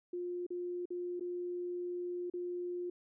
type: tone with dropouts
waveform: sine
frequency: 354.2 Hz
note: F4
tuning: 24 cents sharp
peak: -36 dBFS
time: 0.13-2.9 s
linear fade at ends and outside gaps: 5 ms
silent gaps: 0.466-0.504 / 0.856-0.904 / 1.197-1.207 / 2.3-2.337 s
effects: none